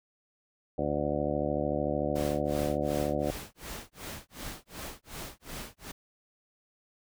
harmonic tone, 73.42 Hz, D2, in tune, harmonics 1 / 2 / 3 / 4 / 5 / 6 / 7 / 8 / 9 / 10, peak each -39 / -37 / -37 / -35 / -37 / -44 / -34 / -33 / -42 / -39 dBFS, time 0.78-3.31 s, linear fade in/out 5 ms
pink noise with tremolo, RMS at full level -39 dBFS, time 2.15-5.92 s, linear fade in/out 10 ms, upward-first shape sine, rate 2.7 Hz, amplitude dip 100%
effects none

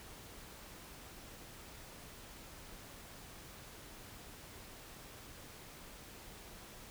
silence, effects pink hiss -53 dBFS RMS until 6.9 s

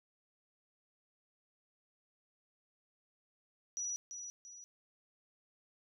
sine tone with echo, 5860 Hz, F#8, 18 cents flat, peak -36 dBFS, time 3.77-3.96 s, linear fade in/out 0 ms, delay 340 ms, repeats 2, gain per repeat -7 dB, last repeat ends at 4.64 s, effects none

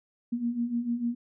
sine beating tone pair, 232.6 / 239.3 Hz, A#3 / A#3, -4 / +46 cents, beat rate 6.7 Hz, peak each -33 / -28 dBFS, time 0.32-1.15 s, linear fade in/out 10 ms, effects none

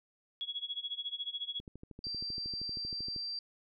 sine tone with tremolo, 3347 Hz, G#7, 13 cents sharp, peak -33 dBFS, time 0.41-1.6 s, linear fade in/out 0 ms, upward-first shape sine, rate 14 Hz, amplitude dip 90%
click train, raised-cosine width 3 ms, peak -34 dBFS, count 21, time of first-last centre 1.6-3.163 s, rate 12.8 Hz
sine tone, 4700 Hz, D8, 1 cent sharp, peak -36 dBFS, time 2.04-3.39 s, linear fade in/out 2 ms
effects none

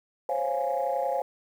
sine chord, Db major seventh, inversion third, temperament equal, 523.3 / 554.4 / 698.5 / 830.6 Hz, C5 / Db5 / F5 / Ab5, 0 / 0 / 0 / 0 cents, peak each -30 dBFS, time 0.29-1.22 s, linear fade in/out 2 ms, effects tanh soft clip ceiling -17 dBFS + 9-bit

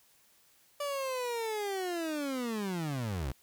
30% pulse linear sweep, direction down, 584 to 58.27 Hz, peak -30 dBFS, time 0.8-3.32 s, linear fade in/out 5 ms, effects white hiss -65 dBFS RMS until 3.42 s

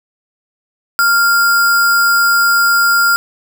sine tone with sample-and-hold, 1394 Hz, F6, 4 cents flat, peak -8 dBFS, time 0.99-3.16 s, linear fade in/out 0 ms, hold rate 6300 Hz, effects none

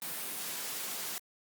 white high-pass noise, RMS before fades -38 dBFS, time 0.02-1.18 s, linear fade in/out 0 ms, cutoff 130 Hz, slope 48 dB/octave, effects Opus 32 kbps

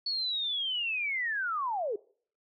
sine linear sweep, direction down, 4444 to 382.9 Hz, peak -29 dBFS, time 0.06-1.96 s, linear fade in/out 5 ms, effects noise-tail reverb RT60 0.5 s tail -22 dB re dry

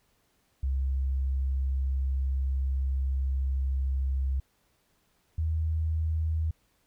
sine tone pair in turn, 66.7 / 79.52 Hz, C2 / D#2, +34 / +38 cents, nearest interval minor third, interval 304 cents, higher second, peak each -25 dBFS, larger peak neither, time 0.63-4.4 / 5.38-6.51 s, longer first, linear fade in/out 5 ms, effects pink hiss -70 dBFS RMS until 6.86 s

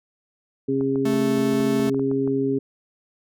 harmonic tone, 135.6 Hz, C#3, 38 cents flat, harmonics 1 / 2 / 3, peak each -30 / -22 / -23 dBFS, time 0.68-2.59 s, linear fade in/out 10 ms
clicks, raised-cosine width 1 ms, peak -24 dBFS, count 12, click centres 0.81 / 0.958 / 1.137 / 1.384 / 1.534 / 1.602 / 1.797 / 1.876 / 1.945 / 1.995 / 2.114 / 2.276 s
45% pulse tone, 220 Hz, A3, in tune, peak -23 dBFS, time 1.05-1.9 s, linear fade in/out 5 ms
effects none

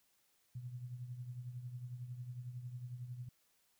sine tone with tremolo, 123.47 Hz, B2, in tune, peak -40 dBFS, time 0.55-3.29 s, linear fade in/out 5 ms, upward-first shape triangle, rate 11 Hz, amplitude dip 70%, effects white hiss -75 dBFS RMS until 3.79 s

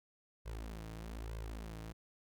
sawtooth tone with flanger, 55 Hz, A1, in tune, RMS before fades -45 dBFS, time 0.45-1.93 s, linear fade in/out 20 ms, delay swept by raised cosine 1.9 to 6.5 ms, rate 1.1 Hz, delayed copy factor +0.95, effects none

